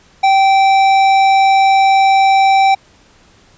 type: tone with tanh clipping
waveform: sine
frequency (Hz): 777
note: G5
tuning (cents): -16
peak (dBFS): -9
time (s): 0.23-2.75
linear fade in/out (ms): 10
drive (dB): 14
effects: pink hiss -48 dBFS RMS until 3.57 s + resampled to 16000 Hz